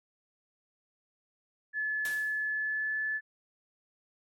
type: tone with pitch glide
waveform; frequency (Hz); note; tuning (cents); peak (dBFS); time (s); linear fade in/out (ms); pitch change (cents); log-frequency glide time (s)
sine; 1722 to 1734; A6 to A6; -38 to -26; -29; 1.73-3.21; 50; +12; 2.49-2.98
type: noise with exponential decay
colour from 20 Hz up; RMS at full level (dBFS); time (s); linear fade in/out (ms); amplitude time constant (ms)
white; -39; 2.05-2.51; 2; 100
effects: MP3 64 kbps